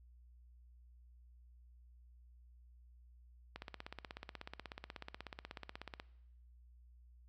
click train, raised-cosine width 0.3 ms, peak -29 dBFS, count 41, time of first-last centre 3.56-5.999 s, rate 16.4 Hz, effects noise-tail reverb RT60 0.9 s tail -21 dB re dry + added 60 Hz sine -59 dBFS peak until 7.28 s

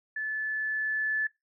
sine tone with level ramp, 1736 Hz, A6, 24 cents flat, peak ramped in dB -30 to -25 dBFS, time 0.16-1.27 s, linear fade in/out 5 ms, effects noise-tail reverb RT60 0.2 s tail -21 dB re dry

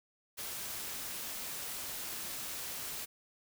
white noise, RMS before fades -41 dBFS, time 0.37-3.06 s, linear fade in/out 20 ms, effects none

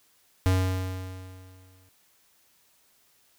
square tone with exponential decay, 93.1 Hz, F#2, 11 cents sharp, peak -19 dBFS, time 0.46-1.89 s, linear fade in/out 0 ms, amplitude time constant 310 ms, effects white hiss -64 dBFS RMS until 3.38 s

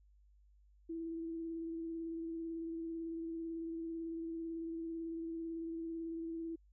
sine tone with vibrato, 329.6 Hz, E4, in tune, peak -39 dBFS, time 0.89-6.56 s, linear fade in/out 10 ms, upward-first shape sine, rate 18 Hz, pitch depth 18 cents each way, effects added 50 Hz sine -63 dBFS peak until 6.72 s

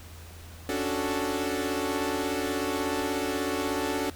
sawtooth chord, D major seventh, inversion third, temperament equal, 277.2 / 293.7 / 370 / 440 Hz, C#4 / D4 / F#4 / A4, 0 / 0 / 0 / 0 cents, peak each -29 dBFS, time 0.69-4.1 s, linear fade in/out 2 ms, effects added 83 Hz sine -44 dBFS peak until 4.15 s + pink hiss -49 dBFS RMS until 4.15 s

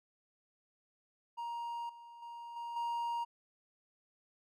triangle tone with level steps, 940 Hz, A#5, 14 cents sharp, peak -36 / -49 / -43 / -38 / -32 dBFS, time 1.37-3.25 s, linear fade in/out 20 ms, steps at 1.89 / 2.22 / 2.56 / 2.76 s, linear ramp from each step 5 ms, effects none

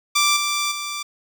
10% pulse tone with level steps, 1174.7 Hz, D6, in tune, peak -7 / -12 / -18 dBFS, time 0.15-1.03 s, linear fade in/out 10 ms, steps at 0.36 / 0.71 s, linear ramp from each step 10 ms, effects none

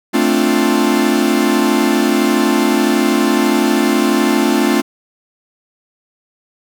45% pulse chord, D minor seventh, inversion second, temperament equal, 220 / 261.6 / 293.7 / 349.2 Hz, A3 / C4 / D4 / F4, 0 / 0 / 0 / 0 cents, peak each -17 dBFS, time 0.13-4.82 s, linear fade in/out 20 ms, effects none

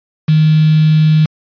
sine tone with quantisation, 155.56 Hz, D#3, in tune, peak -6 dBFS, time 0.28-1.26 s, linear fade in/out 10 ms, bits 4, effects resampled to 11025 Hz

